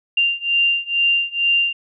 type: beating tone pair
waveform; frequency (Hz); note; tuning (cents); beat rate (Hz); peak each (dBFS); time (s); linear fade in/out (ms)
sine; 2784 / 2786.2; F7 / F7; -6 / -5; 2.2; -19 / -18; 0.17-1.73; 5
effects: none